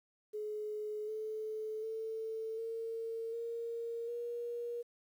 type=tone with pitch steps; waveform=sine; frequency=424.4 / 434.1 / 444 / 454.1 / 464.4 / 475 Hz; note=G#4 / A4 / A4 / A#4 / A#4 / A#4; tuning=+38 / -23 / +16 / -45 / -7 / +33 cents; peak=-37 dBFS; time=0.33-4.83 s; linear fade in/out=20 ms; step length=750 ms; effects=11-bit